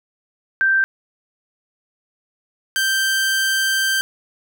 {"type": "tone pair in turn", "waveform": ["sine", "sawtooth"], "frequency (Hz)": [1566, 1566], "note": ["G6", "G6"], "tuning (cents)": [-2, -2], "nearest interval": "unison", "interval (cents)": 0, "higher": "neither", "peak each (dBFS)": -13, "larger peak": "neither", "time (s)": [[0.61, 0.84], [2.76, 4.01]], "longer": "second", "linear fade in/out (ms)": 0, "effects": []}